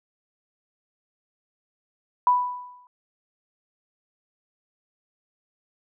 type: tone with exponential decay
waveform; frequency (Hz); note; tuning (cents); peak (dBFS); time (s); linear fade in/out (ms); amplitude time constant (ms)
sine; 989; B5; +2; -13; 2.27-2.87; 1; 130
effects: none